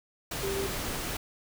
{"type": "tone in noise", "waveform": "sine", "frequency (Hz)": 392, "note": "G4", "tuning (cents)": 0, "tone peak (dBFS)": -31, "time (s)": [0.43, 0.67], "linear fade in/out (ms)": 5, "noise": "pink", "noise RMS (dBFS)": -34, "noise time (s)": [0.31, 1.17], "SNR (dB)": 0, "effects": []}